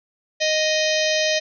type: harmonic tone with a mistuned harmonic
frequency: 622.3 Hz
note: D#5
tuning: in tune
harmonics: 1 / 3 / 4 / 5 / 6 / 7 / 8 / 9 / 10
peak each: -21 / -26 / -27 / -28 / -29 / -29 / -30 / -31 / -31 dBFS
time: 0.4-1.4 s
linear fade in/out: 20 ms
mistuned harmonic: 7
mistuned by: -80 cents
effects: none